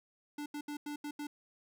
square tone bursts at uneven times, 293.7 Hz, D4, in tune, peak -39 dBFS, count 6, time 0.38-0.46 / 0.54-0.61 / 0.68-0.77 / 0.86-0.96 / 1.04-1.11 / 1.19-1.27 s, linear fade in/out 5 ms, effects none

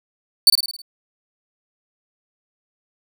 40% pulse tone with echo, 4520 Hz, C#8, 33 cents sharp, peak -6 dBFS, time 0.47-0.5 s, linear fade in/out 2 ms, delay 53 ms, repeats 6, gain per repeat -5 dB, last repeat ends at 0.818 s, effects none

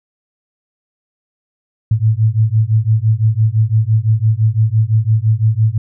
sine beating tone pair, 107.2 / 113.1 Hz, A2 / A2, -45 / +48 cents, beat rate 5.9 Hz, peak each -13 dBFS, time 1.91-5.78 s, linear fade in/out 5 ms, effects none

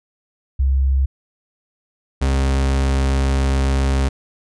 sine / 40% pulse tone pair in turn, 67 / 67.29 Hz, C2 / C2, +42 / +49 cents, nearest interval unison, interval 7 cents, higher second, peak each -13 / -14 dBFS, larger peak first, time 0.59-1.06 / 2.21-4.09 s, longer second, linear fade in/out 10 ms, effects resampled to 22050 Hz

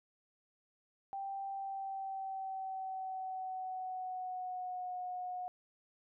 sine tone with pitch glide, 784 to 727.3 Hz, G5 to F#5, 0 to -30 cents, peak -38 dBFS, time 1.13-5.48 s, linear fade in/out 0 ms, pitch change -130 cents, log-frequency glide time 1.5-4.94 s, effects none

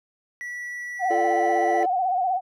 triangle tone with pitch glide, 1949 to 1962.6 Hz, B6 to B6, -23 to -11 cents, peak -29 dBFS, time 0.41-1.83 s, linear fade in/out 0 ms, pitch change +12 cents, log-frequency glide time 1.05-1.24 s
sine tone with vibrato, 740 Hz, F#5, in tune, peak -20 dBFS, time 0.99-2.41 s, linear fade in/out 50 ms, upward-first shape sine, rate 16 Hz, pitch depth 75 cents each way
triangle chord, D minor, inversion first, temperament equal with one note detuned, 343.6 / 440 / 587.3 Hz, F4 / A4 / D5, -28 / 0 / 0 cents, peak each -25 / -26 / -26 dBFS, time 1.1-1.86 s, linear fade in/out 10 ms
effects none

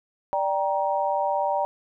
sine chord, G minor, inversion second, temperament just, 588 / 784 / 940.8 Hz, D5 / G5 / Bb5, +2 / 0 / +16 cents, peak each -26 dBFS, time 0.33-1.65 s, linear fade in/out 0 ms, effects none

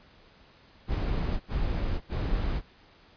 brown noise bursts, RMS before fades -28 dBFS, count 3, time 0.87-2.618 s, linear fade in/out 50 ms, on 530 ms, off 79 ms, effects pink hiss -57 dBFS RMS until 3.16 s + resampled to 11025 Hz

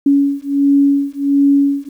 sine beating tone pair, 280 / 281.4 Hz, C#4 / C#4, +18 / +26 cents, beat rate 1.4 Hz, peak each -13 dBFS, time 0.06-1.89 s, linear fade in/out 5 ms, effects 8-bit

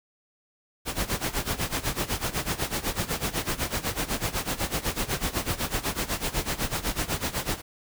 pink noise with tremolo, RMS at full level -26 dBFS, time 0.85-7.62 s, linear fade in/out 50 ms, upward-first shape sine, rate 8 Hz, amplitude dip 85%, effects none

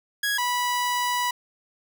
sawtooth tone pair in turn, 1661.2 / 981.5 Hz, G#6 / B5, 0 / -11 cents, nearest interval major sixth, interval 911 cents, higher first, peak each -19 dBFS, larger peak neither, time 0.23-0.38 / 0.38-1.31 s, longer second, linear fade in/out 5 ms, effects none

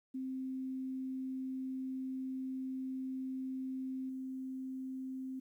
sine tone with level steps, 261.6 Hz, C4, in tune, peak -37 / -39 dBFS, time 0.14-5.4 s, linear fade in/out 10 ms, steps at 4.09 s, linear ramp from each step 5 ms, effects 12-bit

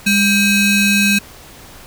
35% pulse ring-modulated tone, 1373 Hz, F6, 30 cents flat, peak -6 dBFS, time 0.06-1.19 s, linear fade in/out 10 ms, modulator 1170 Hz, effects pink hiss -39 dBFS RMS until 1.86 s

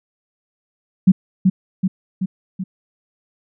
sine tone with echo, 187.8 Hz, F#3, 26 cents sharp, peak -5 dBFS, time 1.07-1.12 s, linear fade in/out 10 ms, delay 380 ms, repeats 4, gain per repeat -4 dB, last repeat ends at 2.64 s, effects none

